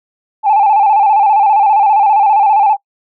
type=tone with vibrato; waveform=sine; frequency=830 Hz; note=G#5; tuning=1 cent flat; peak=-5 dBFS; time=0.43-2.77 s; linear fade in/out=50 ms; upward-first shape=square; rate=15 Hz; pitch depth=72 cents each way; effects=noise-tail reverb RT60 0.1 s tail -26 dB re dry + tanh soft clip ceiling -3 dBFS